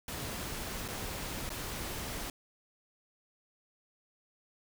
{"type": "noise with dropouts", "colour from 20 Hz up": "pink", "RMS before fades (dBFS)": -39, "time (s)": [0.08, 2.3], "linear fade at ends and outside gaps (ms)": 2, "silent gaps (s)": [[0.88, 0.885], [1.493, 1.502]], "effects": []}